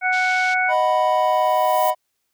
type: harmonic tone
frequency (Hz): 740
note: F#5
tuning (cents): 0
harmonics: 1 / 2 / 3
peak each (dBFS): -21 / -21 / -21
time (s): 0.01-0.74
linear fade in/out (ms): 50
type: band-pass noise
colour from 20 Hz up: pink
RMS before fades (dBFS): -35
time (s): 0.12-0.55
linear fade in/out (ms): 20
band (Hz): 2700 to 5800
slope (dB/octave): 24
type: chord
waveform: triangle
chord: B major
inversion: first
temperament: equal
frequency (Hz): 622.3 / 740 / 987.8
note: D#5 / F#5 / B5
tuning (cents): 0 / 0 / 0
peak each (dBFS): -18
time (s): 0.68-1.95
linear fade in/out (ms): 50
type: noise with exponential growth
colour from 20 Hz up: violet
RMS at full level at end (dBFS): -28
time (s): 0.84-1.9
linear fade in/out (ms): 0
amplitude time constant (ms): 230
effects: white hiss -73 dBFS RMS until 2.33 s